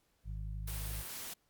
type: harmonic tone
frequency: 51.91 Hz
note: G#1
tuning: in tune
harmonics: 1 / 2 / 3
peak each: -39 / -45 / -49 dBFS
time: 0.24-1.04 s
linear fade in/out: 50 ms
type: noise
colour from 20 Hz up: white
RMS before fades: -44 dBFS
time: 0.67-1.34 s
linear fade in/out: 10 ms
effects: pink hiss -75 dBFS RMS until 1.49 s + Opus 48 kbps